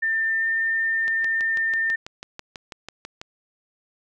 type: tone with pitch glide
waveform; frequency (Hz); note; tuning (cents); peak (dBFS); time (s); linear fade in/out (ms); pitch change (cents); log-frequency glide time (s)
sine; 1794 to 1805.4; A6 to A6; +33 to +44; -20; 0.02-1.96; 10; +11; 0.26-0.45
type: click train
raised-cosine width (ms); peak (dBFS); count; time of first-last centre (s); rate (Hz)
0.2; -18; 14; 1.08-3.215; 6.09
effects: none